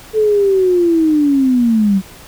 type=linear sweep; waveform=sine; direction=down; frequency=440 to 187.1 Hz; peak=-9 dBFS; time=0.13-2.02 s; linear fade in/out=50 ms; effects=pink hiss -38 dBFS RMS until 2.27 s